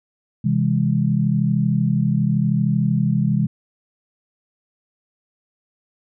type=chord; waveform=sine; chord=C augmented; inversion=none; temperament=just; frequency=130.81 / 163.52 / 204.4 Hz; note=C3 / E3 / G#3; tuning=0 / -14 / -27 cents; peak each=-20 dBFS; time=0.44-3.47 s; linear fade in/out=10 ms; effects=none